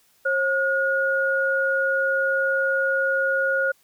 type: tone pair together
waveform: sine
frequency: 539 / 1439.8 Hz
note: C#5 / F#6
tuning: -49 / -48 cents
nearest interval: octave + perfect fourth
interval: 1701 cents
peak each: -23 / -21 dBFS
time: 0.25-3.72 s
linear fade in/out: 10 ms
effects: white hiss -61 dBFS RMS until 3.83 s